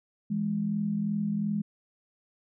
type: tone pair together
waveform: sine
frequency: 164.81 / 207.6 Hz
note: E3 / G#3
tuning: 0 / 0 cents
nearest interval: major third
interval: 400 cents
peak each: -33 / -27 dBFS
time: 0.3-1.62 s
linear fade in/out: 10 ms
effects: none